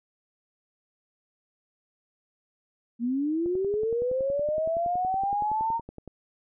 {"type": "linear sweep", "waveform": "sine", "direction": "up", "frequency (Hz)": [228.1, 930], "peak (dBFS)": -24, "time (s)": [2.99, 5.81], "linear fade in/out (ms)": 50}
{"type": "click train", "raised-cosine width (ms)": 2, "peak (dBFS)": -27, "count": 29, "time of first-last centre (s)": [3.46, 6.077], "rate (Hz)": 10.7}
{"effects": []}